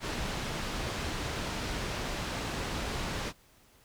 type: low-pass noise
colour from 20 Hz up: pink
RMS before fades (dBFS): -35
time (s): 0-3.33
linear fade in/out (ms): 50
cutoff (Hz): 5700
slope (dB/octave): 12
effects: pink hiss -62 dBFS RMS until 3.84 s